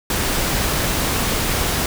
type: noise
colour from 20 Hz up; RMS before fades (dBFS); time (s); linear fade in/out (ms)
pink; -20; 0.1-1.86; 2
effects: none